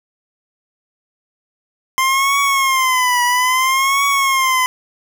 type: tone with vibrato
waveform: 25% pulse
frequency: 1045 Hz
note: C6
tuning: 2 cents flat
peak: -9 dBFS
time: 1.98-4.66 s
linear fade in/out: 0 ms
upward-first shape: triangle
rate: 0.6 Hz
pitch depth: 130 cents each way
effects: none